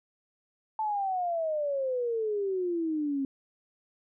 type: exponential sweep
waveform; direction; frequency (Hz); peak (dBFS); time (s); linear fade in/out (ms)
sine; down; 883 to 267.9; -27; 0.79-3.25; 2
effects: none